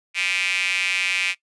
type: tone with high-pass filter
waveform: square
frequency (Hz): 92.5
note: F#2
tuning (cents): 0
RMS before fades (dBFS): -23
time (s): 0.14-1.35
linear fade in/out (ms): 50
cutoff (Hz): 2400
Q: 6.2
effects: noise-tail reverb RT60 0.1 s tail -19 dB re dry + resampled to 22050 Hz